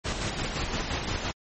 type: noise with tremolo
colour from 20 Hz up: pink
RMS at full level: -29 dBFS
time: 0.04-1.32 s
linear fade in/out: 20 ms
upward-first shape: square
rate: 5.8 Hz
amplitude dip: 35%
effects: low-pass 8000 Hz 12 dB/octave + MP3 32 kbps